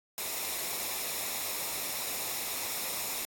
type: noise with comb filter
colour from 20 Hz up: white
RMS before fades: -35 dBFS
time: 0.18-3.25 s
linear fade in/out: 0 ms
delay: 0.65 ms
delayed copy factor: -0.5
effects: AAC 64 kbps